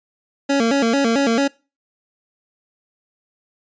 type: tone with vibrato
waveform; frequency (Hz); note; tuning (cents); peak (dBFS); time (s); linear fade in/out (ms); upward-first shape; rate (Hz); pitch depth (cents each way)
25% pulse; 252.6; B3; +39; -11; 0.49-1.48; 10; square; 4.5; 170
effects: noise-tail reverb RT60 0.3 s tail -23 dB re dry + resampled to 16000 Hz